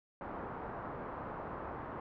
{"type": "low-pass noise", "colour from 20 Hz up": "white", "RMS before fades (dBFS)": -43, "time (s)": [0.21, 2], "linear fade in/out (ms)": 2, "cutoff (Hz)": 1200, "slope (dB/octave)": 24, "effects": []}